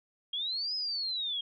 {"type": "linear two-way sweep", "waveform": "sine", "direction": "up then down", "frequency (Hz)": [3222, 5120, 3222], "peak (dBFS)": -31, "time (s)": [0.33, 1.41], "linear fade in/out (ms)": 5, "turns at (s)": 0.75, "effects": []}